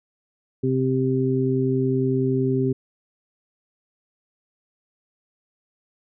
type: harmonic tone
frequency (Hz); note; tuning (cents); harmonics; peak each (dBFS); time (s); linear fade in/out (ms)
130.81; C3; 0; 1 / 2 / 3; -23 / -23 / -23; 0.63-2.73; 10
effects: none